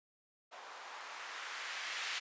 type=noise with low-pass filter sweep; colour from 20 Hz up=violet; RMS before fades=-44 dBFS; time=0.51-2.2 s; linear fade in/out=20 ms; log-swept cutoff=810 to 2300 Hz; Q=1.2; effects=high-pass 400 Hz 12 dB/octave + resampled to 16000 Hz